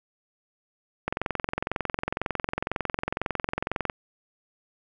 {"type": "click train", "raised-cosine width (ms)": 0.5, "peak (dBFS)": -11, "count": 63, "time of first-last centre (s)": [1.08, 3.898], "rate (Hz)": 22, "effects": []}